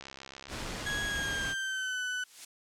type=click train; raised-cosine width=0.2 ms; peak=-27 dBFS; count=66; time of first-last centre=0.01-0.974 s; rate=67.4 Hz
type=noise; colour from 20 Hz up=pink; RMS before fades=-38 dBFS; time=0.48-1.55 s; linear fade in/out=50 ms
type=tone with pitch glide; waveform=35% pulse; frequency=1661.2 to 1497.2 Hz; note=G#6 to F#6; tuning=0 to +20 cents; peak=-30 dBFS; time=0.86-2.24 s; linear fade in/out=5 ms; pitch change=-180 cents; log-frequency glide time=1.04-2.01 s
type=noise with exponential growth; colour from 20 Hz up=blue; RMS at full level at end=-38 dBFS; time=2.01-2.45 s; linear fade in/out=5 ms; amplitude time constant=95 ms
effects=low-pass 8000 Hz 12 dB/octave